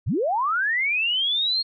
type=linear sweep; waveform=sine; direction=up; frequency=61.1 to 4299 Hz; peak=-20 dBFS; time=0.06-1.63 s; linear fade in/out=20 ms; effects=none